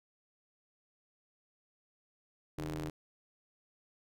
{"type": "ring-modulated tone", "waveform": "sawtooth", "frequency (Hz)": 80.3, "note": "E2", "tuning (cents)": -45, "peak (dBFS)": -30, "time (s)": [2.58, 2.9], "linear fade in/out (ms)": 5, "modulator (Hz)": 226, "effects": []}